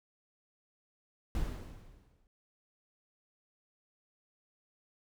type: noise with exponential decay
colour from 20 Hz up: brown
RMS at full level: -32 dBFS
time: 1.35-2.27 s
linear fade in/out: 1 ms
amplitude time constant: 200 ms
effects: none